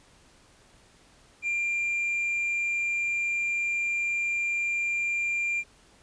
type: tone with hard clipping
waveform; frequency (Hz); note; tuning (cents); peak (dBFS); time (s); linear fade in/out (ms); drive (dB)
sine; 2386; D7; +27; -26; 1.42-5.64; 50; 2
effects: pink hiss -58 dBFS RMS until 6.02 s + resampled to 22050 Hz